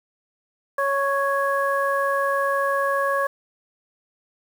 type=harmonic tone; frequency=554.4 Hz; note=C#5; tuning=in tune; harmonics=1 / 2 / 3; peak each=-23 / -23 / -26 dBFS; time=0.78-3.27 s; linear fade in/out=5 ms; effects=7-bit